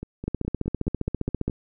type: two click trains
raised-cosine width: 3 ms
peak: -12 / -20 dBFS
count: 19 / 8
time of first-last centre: 0.28-1.48 / 0.03-1.498 s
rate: 15 / 4.77 Hz
effects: none